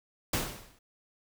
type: noise with exponential decay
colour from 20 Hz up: pink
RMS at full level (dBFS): -26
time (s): 0.33-0.79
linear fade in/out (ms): 5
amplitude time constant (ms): 100
effects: none